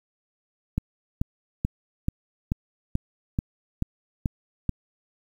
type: click train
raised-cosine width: 5 ms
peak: -11 dBFS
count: 10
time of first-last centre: 0.78-4.693 s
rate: 2.3 Hz
effects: 8-bit